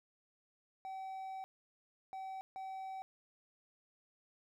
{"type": "tone bursts at uneven times", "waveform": "triangle", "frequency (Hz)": 765, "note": "G5", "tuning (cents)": -42, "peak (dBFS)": -40, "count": 3, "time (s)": [[0.85, 1.44], [2.13, 2.41], [2.56, 3.02]], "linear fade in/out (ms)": 0, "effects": []}